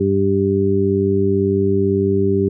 harmonic tone, 98 Hz, G2, in tune, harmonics 1 / 2 / 3 / 4, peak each -21 / -20 / -22 / -16 dBFS, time 0-2.49 s, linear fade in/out 10 ms, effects none

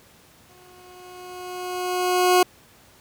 20% pulse tone with exponential growth, 362.6 Hz, F#4, 35 cents flat, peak -8 dBFS, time 0.49-2.43 s, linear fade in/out 5 ms, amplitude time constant 420 ms, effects pink hiss -53 dBFS RMS until 3 s + high-pass 60 Hz 12 dB/octave

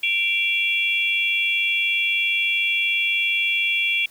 sine tone cluster, 2347 / 2743 / 3340 Hz, D7 / F7 / G#7, -2 / -32 / +9 cents, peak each -21 / -24 / -25 dBFS, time 0.03-4.06 s, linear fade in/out 5 ms, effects white hiss -51 dBFS RMS until 4.1 s

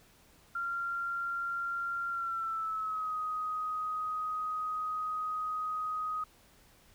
sine tone with pitch glide, 1383 to 1253.6 Hz, F6 to D#6, -17 to +13 cents, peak -32 dBFS, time 0.55-6.24 s, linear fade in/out 5 ms, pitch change -170 cents, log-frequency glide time 2.1-3.15 s, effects pink hiss -62 dBFS RMS until 6.94 s

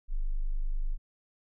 sine tone, 25.1 Hz, G0, 42 cents sharp, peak -26 dBFS, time 0.08-0.98 s, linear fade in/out 50 ms, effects none

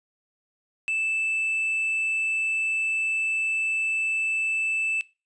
triangle tone, 2637 Hz, E7, in tune, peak -22 dBFS, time 0.88-5.01 s, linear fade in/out 0 ms, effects noise-tail reverb RT60 0.3 s tail -21 dB re dry + resampled to 22050 Hz

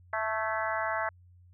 harmonic tone with a mistuned harmonic, 220 Hz, A3, in tune, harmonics 3 / 4 / 5 / 6 / 7 / 8 / 9, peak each -34 / -35 / -36 / -37 / -37 / -38 / -39 dBFS, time 0.13-1.09 s, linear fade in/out 2 ms, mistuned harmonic 8, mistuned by -55 cents, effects added 89 Hz sine -54 dBFS peak until 1.53 s

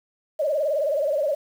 sine tone with vibrato, 588 Hz, D5, 2 cents sharp, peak -20 dBFS, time 0.39-1.35 s, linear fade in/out 10 ms, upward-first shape sine, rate 19 Hz, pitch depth 130 cents each way, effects 8-bit

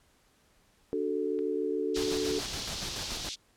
sine chord, D major, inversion none, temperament equal with one note detuned, 293.7 / 373.2 / 440 Hz, D4 / F#4 / A4, 0 / +15 / 0 cents, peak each -34 / -33 / -31 dBFS, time 0.93-2.39 s, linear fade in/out 0 ms
click, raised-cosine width 0.3 ms, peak -35 dBFS, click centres 1.39 s
white band-pass noise, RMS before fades -39 dBFS, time 1.94-3.36 s, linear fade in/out 20 ms, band 3200 to 5500 Hz, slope 24 dB/octave
pink noise with tremolo, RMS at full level -38 dBFS, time 1.96-3.29 s, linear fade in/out 2 ms, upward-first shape square, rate 7 Hz, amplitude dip 45%
effects pink hiss -66 dBFS RMS until 3.56 s + low-pass 12000 Hz 12 dB/octave

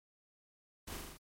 pink noise with echo, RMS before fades -45 dBFS, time 0.87-0.97 s, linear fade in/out 10 ms, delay 41 ms, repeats 5, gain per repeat -2 dB, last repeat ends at 1.175 s, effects MP3 64 kbps

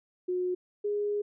sine tone pair in turn, 362.6 / 413 Hz, F#4 / G#4, -35 / -10 cents, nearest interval major second, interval 225 cents, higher second, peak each -27 dBFS, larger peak neither, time 0.28-0.55 / 0.84-1.22 s, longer second, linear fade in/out 10 ms, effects none

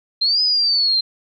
sine linear two-way sweep, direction up then down, 4109 to 5050 to 4109 Hz, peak -14 dBFS, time 0.21-1.01 s, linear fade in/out 10 ms, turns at 0.42 s, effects none

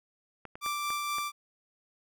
clicks, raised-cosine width 0.5 ms, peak -27 dBFS, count 5, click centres 0.453 / 0.555 / 0.662 / 0.904 / 1.184 s
sawtooth tone with tremolo, 1174.7 Hz, D6, in tune, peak -26 dBFS, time 0.61-1.32 s, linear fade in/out 50 ms, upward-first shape sine, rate 4.2 Hz, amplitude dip 25%
effects none

